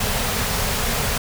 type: band-stop noise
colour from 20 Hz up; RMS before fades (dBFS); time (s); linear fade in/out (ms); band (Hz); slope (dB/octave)
pink; -22; 0-1.18; 5; 260 to 390; 96
effects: none